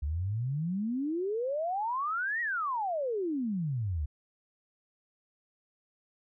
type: exponential two-way sweep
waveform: sine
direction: up then down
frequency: 68.7 to 1936 to 68.7 Hz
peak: -29 dBFS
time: 0.02-4.06 s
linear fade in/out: 10 ms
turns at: 2.41 s
effects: none